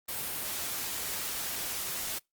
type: noise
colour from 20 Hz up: white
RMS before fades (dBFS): -35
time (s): 0.08-2.19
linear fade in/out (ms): 10
effects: noise-tail reverb RT60 0.2 s tail -26 dB re dry + Opus 32 kbps